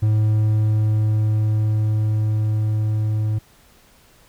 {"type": "tone with level ramp", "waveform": "triangle", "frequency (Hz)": 107.6, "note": "A2", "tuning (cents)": -38, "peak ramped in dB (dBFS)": [-12, -16], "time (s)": [0.02, 3.39], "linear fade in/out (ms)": 10, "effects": ["pink hiss -53 dBFS RMS until 4.28 s"]}